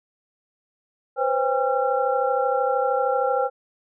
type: tone cluster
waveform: sine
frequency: 500 / 533 / 804 / 1364 Hz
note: B4 / C5 / G5 / F6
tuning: +21 / +32 / +44 / -41 cents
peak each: -24 / -24 / -24 / -28 dBFS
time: 1.16-3.5 s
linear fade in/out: 50 ms
effects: none